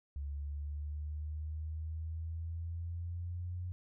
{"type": "exponential sweep", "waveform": "sine", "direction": "up", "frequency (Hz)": [70.6, 90], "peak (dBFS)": -37, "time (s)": [0.16, 3.72], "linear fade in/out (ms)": 0, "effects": []}